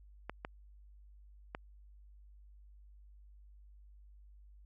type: clicks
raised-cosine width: 0.5 ms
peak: -24 dBFS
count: 3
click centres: 0.296 / 0.449 / 1.549 s
effects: added 50 Hz sine -55 dBFS peak until 4.65 s